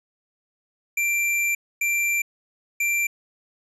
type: tone bursts at uneven times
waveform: square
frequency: 2358 Hz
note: D7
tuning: 6 cents sharp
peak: -21 dBFS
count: 3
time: 0.97-1.55 / 1.81-2.22 / 2.8-3.07 s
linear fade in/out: 5 ms
effects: resampled to 32000 Hz